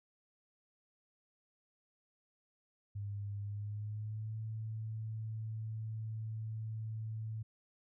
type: tone with pitch glide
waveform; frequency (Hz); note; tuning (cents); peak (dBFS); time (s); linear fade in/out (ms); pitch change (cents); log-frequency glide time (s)
sine; 101.6 to 110.16; G#2 to A2; -38 to +3; -38; 2.95-7.43; 10; +141; 3.41-4.38
effects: none